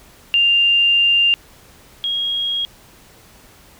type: tone pair in turn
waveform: sine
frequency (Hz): 2794 / 3279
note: F7 / G#7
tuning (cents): 0 / -23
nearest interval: minor third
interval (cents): 277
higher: second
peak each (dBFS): -11 / -18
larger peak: first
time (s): 0.34-1.34 / 2.04-2.65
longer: first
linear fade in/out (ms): 0
effects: pink hiss -47 dBFS RMS until 3.79 s